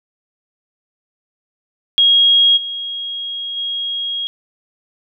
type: tone with level steps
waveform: sine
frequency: 3280 Hz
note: G#7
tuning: 22 cents flat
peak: -8 / -22 / -19 dBFS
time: 1.98-4.27 s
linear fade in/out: 0 ms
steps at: 2.56 / 3.56 s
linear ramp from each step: 20 ms
effects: none